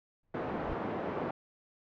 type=noise with exponential growth; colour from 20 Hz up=brown; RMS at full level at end=-39 dBFS; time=0.23-0.74 s; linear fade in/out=2 ms; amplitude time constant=110 ms
type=band-pass noise; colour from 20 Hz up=white; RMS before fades=-36 dBFS; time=0.34-1.31 s; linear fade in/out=5 ms; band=140 to 690 Hz; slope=12 dB/octave
effects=low-pass 3000 Hz 12 dB/octave